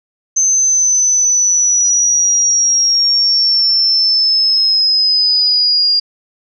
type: linear sweep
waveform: sine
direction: down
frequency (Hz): 6230 to 4810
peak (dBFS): -9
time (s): 0.36-6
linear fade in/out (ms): 10
effects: none